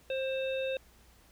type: harmonic tone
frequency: 529 Hz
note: C5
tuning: 19 cents sharp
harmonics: 1 / 3 / 5 / 7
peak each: -31 / -47 / -40 / -44 dBFS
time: 0.1-0.77 s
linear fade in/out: 2 ms
effects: added 60 Hz sine -63 dBFS peak until 1.31 s + pink hiss -62 dBFS RMS until 1.31 s